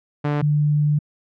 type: tone pair in turn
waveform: sawtooth / sine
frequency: 146.83 / 148.45 Hz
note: D3 / D3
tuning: 0 / +19 cents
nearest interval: unison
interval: 19 cents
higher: second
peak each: -15 dBFS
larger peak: neither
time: 0.24-0.42 / 0.42-0.99 s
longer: second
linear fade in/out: 10 ms
effects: low-pass 2000 Hz 12 dB/octave